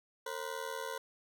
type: ring-modulated tone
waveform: 20% pulse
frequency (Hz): 493.9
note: B4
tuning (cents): 0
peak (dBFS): -30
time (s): 0.26-0.98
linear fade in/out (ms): 5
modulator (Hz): 40.2
effects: none